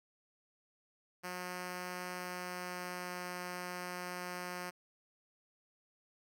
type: tone with pitch glide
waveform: 5% pulse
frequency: 180.4 to 179.26 Hz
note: F#3 to F3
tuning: -44 to +45 cents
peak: -29 dBFS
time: 1.23-4.71 s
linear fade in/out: 20 ms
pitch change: -11 cents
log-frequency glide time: 2.12-3.34 s
effects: none